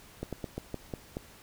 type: slowing click train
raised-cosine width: 2 ms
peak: -21 dBFS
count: 7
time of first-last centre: 0.23-1.169 s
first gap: 97 ms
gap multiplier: 1.19
effects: pink hiss -54 dBFS RMS until 1.42 s